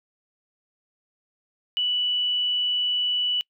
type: tone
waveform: sine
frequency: 2960 Hz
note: F#7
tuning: in tune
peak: -21 dBFS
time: 1.77-3.41 s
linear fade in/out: 0 ms
effects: noise-tail reverb RT60 0.1 s tail -25 dB re dry